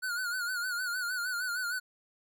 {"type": "tone with vibrato", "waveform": "square", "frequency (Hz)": 1458, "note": "F#6", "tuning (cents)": -26, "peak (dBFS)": -32, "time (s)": [0.02, 1.8], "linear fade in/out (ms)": 20, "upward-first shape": "sine", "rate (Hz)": 6.5, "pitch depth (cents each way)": 76, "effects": []}